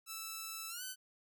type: tone with pitch glide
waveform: 5% pulse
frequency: 1318.5 to 1514.6 Hz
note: E6 to F#6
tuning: 0 to +40 cents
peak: -31 dBFS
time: 0.06-0.96 s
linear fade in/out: 50 ms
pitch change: +240 cents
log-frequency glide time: 0.69-0.83 s
effects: none